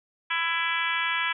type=harmonic tone; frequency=332.9 Hz; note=E4; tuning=17 cents sharp; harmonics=3 / 4 / 5 / 6 / 7 / 8 / 9 / 10; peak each=-32 / -33 / -30 / -33 / -30 / -36 / -36 / -35 dBFS; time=0.3-1.33 s; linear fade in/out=10 ms; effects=none